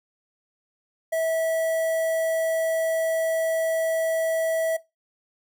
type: tone with notch filter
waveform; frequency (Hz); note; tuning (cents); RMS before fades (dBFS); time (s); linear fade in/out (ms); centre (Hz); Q
square; 650; E5; -24; -24; 1.12-4.77; 10; 4000; 0.52
effects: noise-tail reverb RT60 0.2 s tail -18 dB re dry